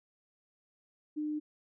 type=tone; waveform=sine; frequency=302.1 Hz; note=D4; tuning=49 cents sharp; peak=-32 dBFS; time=1.16-1.4 s; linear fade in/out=20 ms; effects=none